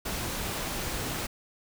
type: noise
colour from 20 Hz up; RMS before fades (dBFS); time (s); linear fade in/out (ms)
pink; -33; 0.05-1.27; 10
effects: none